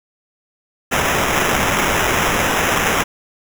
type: noise with sample-and-hold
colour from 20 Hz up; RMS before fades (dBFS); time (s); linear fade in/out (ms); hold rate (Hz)
violet; -17; 0.91-3.04; 20; 4410
effects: none